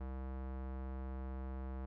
square tone with low-pass filter, 65.4 Hz, C2, in tune, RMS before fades -43 dBFS, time 0-1.86 s, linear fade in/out 10 ms, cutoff 1200 Hz, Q 1, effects none

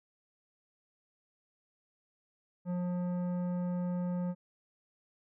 triangle tone with tanh clipping, 178.2 Hz, F3, 35 cents sharp, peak -33 dBFS, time 2.65-4.35 s, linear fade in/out 50 ms, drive 16 dB, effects none

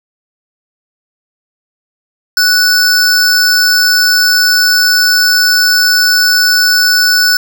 square tone pair together, 1480 / 5274 Hz, F#6 / E8, 0 / 0 cents, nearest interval octave + minor seventh, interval 2200 cents, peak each -10 dBFS, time 2.37-7.37 s, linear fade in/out 2 ms, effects none

